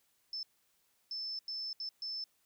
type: tone bursts at uneven times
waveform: sine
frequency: 5274 Hz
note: E8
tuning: in tune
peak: -37 dBFS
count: 5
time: 0.33-0.43 / 1.11-1.39 / 1.48-1.73 / 1.8-1.89 / 2.02-2.24 s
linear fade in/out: 2 ms
effects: white hiss -74 dBFS RMS until 2.45 s